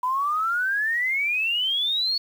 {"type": "exponential sweep", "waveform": "sine", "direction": "up", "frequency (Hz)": [987.8, 4435], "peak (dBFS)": -21, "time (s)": [0.03, 2.18], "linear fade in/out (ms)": 5, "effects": ["8-bit"]}